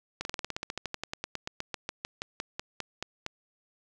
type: slowing click train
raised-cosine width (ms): 0.2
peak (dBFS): -16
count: 28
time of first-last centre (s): 0.21-3.264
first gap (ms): 41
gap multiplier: 1.07
effects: none